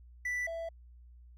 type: tone pair in turn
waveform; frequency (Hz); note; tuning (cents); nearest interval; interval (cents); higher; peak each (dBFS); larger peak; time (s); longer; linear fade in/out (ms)
triangle; 1975.5 / 662.7; B6 / E5; 0 / +9; octave + perfect fifth; 1891; first; -30 / -34; first; 0.25-0.47 / 0.47-0.69; neither; 5
effects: added 60 Hz sine -52 dBFS peak until 1.37 s